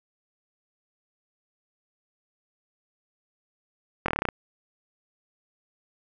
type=slowing click train; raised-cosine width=0.5 ms; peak=-9 dBFS; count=9; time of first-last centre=4.06-4.288 s; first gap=23 ms; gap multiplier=1.06; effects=none